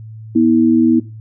sine tone pair together, 242.3 / 322.7 Hz, B3 / E4, -33 / -37 cents, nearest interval perfect fourth, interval 496 cents, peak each -11 dBFS, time 0.35-1 s, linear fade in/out 10 ms, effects noise-tail reverb RT60 0.3 s tail -18 dB re dry + added 110 Hz sine -30 dBFS peak until 1.2 s

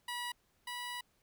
15% pulse tone pair in turn, 970 / 977.3 Hz, B5 / B5, -31 / -18 cents, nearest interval unison, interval 13 cents, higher second, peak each -31 / -33 dBFS, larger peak first, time 0.08-0.32 / 0.67-1.01 s, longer second, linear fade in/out 5 ms, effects pink hiss -74 dBFS RMS until 1.22 s

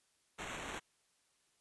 violet noise with sample-and-hold, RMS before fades -44 dBFS, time 0.38-0.8 s, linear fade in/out 20 ms, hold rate 4900 Hz, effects white hiss -75 dBFS RMS until 1.6 s + resampled to 24000 Hz

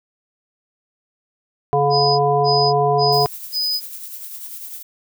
harmonic tone, 142.5 Hz, C#3, 48 cents sharp, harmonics 1 / 3 / 5 / 7, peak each -22 / -18 / -17 / -22 dBFS, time 1.73-3.26 s, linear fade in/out 0 ms
sine tone bursts, 4991 Hz, D#8, 5 cents sharp, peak -18 dBFS, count 4, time 1.9-3.81 s, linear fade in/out 50 ms, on 290 ms, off 250 ms
violet noise with tremolo, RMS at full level -31 dBFS, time 3.12-4.83 s, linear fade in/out 10 ms, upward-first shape triangle, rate 10 Hz, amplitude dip 50%
effects none

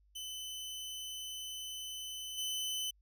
sawtooth tone with level steps, 3030 Hz, F#7, 40 cents sharp, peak -38 / -32 dBFS, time 0.15-2.91 s, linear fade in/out 10 ms, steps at 2.37 s, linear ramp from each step 20 ms, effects added 50 Hz sine -65 dBFS peak until 3.01 s

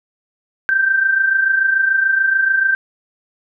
sine tone pair together, 1541.1 / 1568 Hz, G6 / G6, -30 / 0 cents, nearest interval unison, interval 30 cents, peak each -20 / -13 dBFS, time 0.69-2.75 s, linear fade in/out 0 ms, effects none

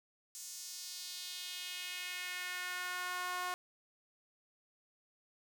sawtooth tone with high-pass filter sweep, 361.4 Hz, F#4, 41 cents flat, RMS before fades -42 dBFS, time 0.35-3.54 s, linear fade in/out 0 ms, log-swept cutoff 6800 to 950 Hz, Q 1.9, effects none

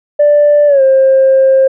sine tone with pitch glide, 587.3 to 532.4 Hz, D5 to C5, 0 to +30 cents, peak -3 dBFS, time 0.19-1.68 s, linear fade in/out 10 ms, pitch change -170 cents, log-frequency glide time 0.67-0.82 s, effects tanh soft clip ceiling -1 dBFS

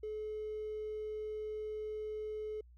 triangle tone with hard clipping, 428.5 Hz, A4, 46 cents flat, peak -38 dBFS, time 0.03-2.61 s, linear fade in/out 5 ms, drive 3 dB, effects added 60 Hz sine -56 dBFS peak until 2.77 s

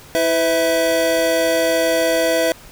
square tone cluster, 327.3 / 504 / 654 Hz, E4 / B4 / E5, -12 / +35 / -14 cents, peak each -24 / -20 / -18 dBFS, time 0.15-2.52 s, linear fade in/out 0 ms, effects pink hiss -42 dBFS RMS until 2.71 s

